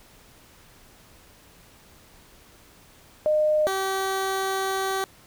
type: tone pair in turn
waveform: sine / 15% pulse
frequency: 611 / 384.9 Hz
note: D#5 / G4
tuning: -32 / -32 cents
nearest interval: minor sixth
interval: 800 cents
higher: first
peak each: -18 dBFS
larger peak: neither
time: 3.26-3.67 / 3.67-5.04 s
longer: second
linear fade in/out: 0 ms
effects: pink hiss -53 dBFS RMS until 5.26 s